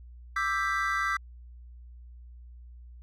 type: chord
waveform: triangle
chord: E minor seventh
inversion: third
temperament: equal with one note detuned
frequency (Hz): 1174.7 / 1318.5 / 1579.8 / 1975.5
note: D6 / E6 / G6 / B6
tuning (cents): 0 / 0 / +13 / 0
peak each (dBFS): -30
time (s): 0.36-1.17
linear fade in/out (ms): 5
effects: added 60 Hz sine -45 dBFS peak until 3.02 s